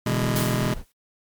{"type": "chord", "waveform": "sawtooth", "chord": "E dominant seventh", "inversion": "second", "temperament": "just", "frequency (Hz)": [123.61, 148.33, 164.81, 206], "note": ["B2", "D3", "E3", "G#3"], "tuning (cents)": [2, 18, 0, -14], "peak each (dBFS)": [-20, -26, -25, -23], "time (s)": [0.06, 0.74], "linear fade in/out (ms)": 5}
{"type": "noise with tremolo", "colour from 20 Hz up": "brown", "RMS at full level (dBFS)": -32, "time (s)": [0.09, 0.86], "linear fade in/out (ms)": 50, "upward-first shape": "triangle", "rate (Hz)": 7.6, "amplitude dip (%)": 90}
{"type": "noise with exponential decay", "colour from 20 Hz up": "white", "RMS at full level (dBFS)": -27, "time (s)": [0.36, 0.92], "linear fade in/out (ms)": 0, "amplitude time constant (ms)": 120}
{"effects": ["MP3 96 kbps"]}